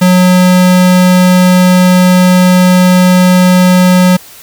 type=tone; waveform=square; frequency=182 Hz; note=F#3; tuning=28 cents flat; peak=-4 dBFS; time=0.01-4.17 s; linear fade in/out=10 ms; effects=white hiss -34 dBFS RMS until 4.42 s